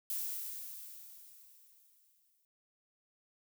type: noise with exponential decay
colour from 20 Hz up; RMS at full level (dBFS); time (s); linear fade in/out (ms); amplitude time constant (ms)
violet; -36; 0.1-2.45; 1; 510
effects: none